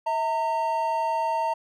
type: tone pair together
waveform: triangle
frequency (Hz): 647 / 915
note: E5 / A#5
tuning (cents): -32 / -32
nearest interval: tritone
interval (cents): 600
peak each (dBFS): -27 / -22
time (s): 0.06-1.54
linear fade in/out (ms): 10
effects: none